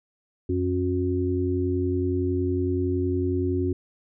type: harmonic tone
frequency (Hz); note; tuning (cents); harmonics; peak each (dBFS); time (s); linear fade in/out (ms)
90.8; F#2; -32; 1 / 3 / 4; -26 / -27 / -26; 0.49-3.73; 5
effects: none